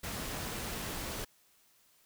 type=noise; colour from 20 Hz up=pink; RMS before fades=-39 dBFS; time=0.03-1.25 s; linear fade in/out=10 ms; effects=white hiss -67 dBFS RMS until 2.05 s